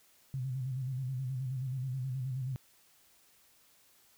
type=tone with vibrato; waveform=sine; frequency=130 Hz; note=C3; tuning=11 cents flat; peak=-33 dBFS; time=0.34-2.56 s; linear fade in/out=0 ms; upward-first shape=square; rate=9.4 Hz; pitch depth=62 cents each way; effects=white hiss -65 dBFS RMS until 4.17 s